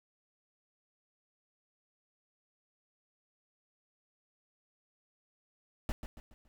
brown noise with echo, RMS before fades -33 dBFS, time 5.89-5.92 s, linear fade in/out 0 ms, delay 140 ms, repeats 4, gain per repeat -8 dB, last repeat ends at 6.48 s, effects none

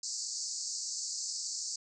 white band-pass noise, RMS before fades -38 dBFS, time 0.03-1.76 s, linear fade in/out 5 ms, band 4400 to 7800 Hz, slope 96 dB/octave, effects none

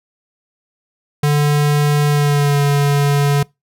square tone with pitch glide, 146.83 to 142.9 Hz, D3 to D3, 0 to -47 cents, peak -12 dBFS, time 1.23-3.43 s, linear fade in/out 5 ms, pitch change -47 cents, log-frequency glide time 2.08-2.59 s, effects noise-tail reverb RT60 0.2 s tail -24 dB re dry

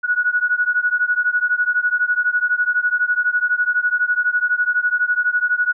sine beating tone pair, 1459 / 1471 Hz, F#6 / F#6, -25 / -11 cents, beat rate 12 Hz, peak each -18 / -19 dBFS, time 0.03-5.73 s, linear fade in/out 20 ms, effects none

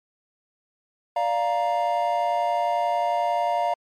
triangle chord, Bb major, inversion first, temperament equal with one note detuned, 587.3 / 698.5 / 936.6 Hz, D5 / F5 / Bb5, 0 / 0 / +8 cents, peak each -26 / -21 / -24 dBFS, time 1.16-3.74 s, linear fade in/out 5 ms, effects MP3 64 kbps

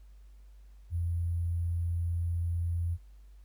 sine tone with sample-and-hold, 85.5 Hz, F2, 36 cents flat, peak -28 dBFS, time 0.9-2.98 s, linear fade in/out 50 ms, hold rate 11025 Hz, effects added 50 Hz sine -50 dBFS peak until 3.44 s + pink hiss -72 dBFS RMS until 3.44 s

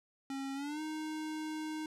square tone with pitch glide, 271.9 to 310.5 Hz, C#4 to D#4, -33 to -3 cents, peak -38 dBFS, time 0.3-1.86 s, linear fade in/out 2 ms, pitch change +230 cents, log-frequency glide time 0.54-0.81 s, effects low-pass 10000 Hz 12 dB/octave

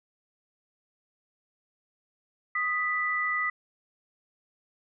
sine tone pair together, 1244.5 / 1975.5 Hz, D#6 / B6, 0 / 0 cents, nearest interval minor sixth, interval 800 cents, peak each -30 / -27 dBFS, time 2.55-3.5 s, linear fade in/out 5 ms, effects none

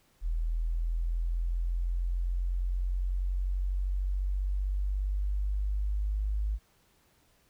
sine exponential sweep, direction up, 40.66 to 51.91 Hz, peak -27 dBFS, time 0.21-6.59 s, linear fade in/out 50 ms, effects pink hiss -67 dBFS RMS until 7.49 s

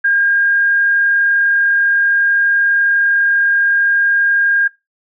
sine tone with frequency modulation, 1614 Hz, G#6, 50 cents flat, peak -10 dBFS, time 0.04-4.68 s, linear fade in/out 10 ms, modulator 40.6 Hz, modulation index 0.3, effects noise-tail reverb RT60 0.2 s tail -19 dB re dry

